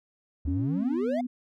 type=exponential sweep; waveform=triangle; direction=up; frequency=69.3 to 728 Hz; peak=-25 dBFS; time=0.45-1.21 s; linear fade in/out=5 ms
type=tone with pitch glide; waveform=sine; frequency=277.2 to 248.4 Hz; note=C#4 to B3; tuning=0 to +10 cents; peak=-28 dBFS; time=0.47-1.27 s; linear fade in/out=10 ms; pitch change=-190 cents; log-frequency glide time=0.77-0.89 s
effects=none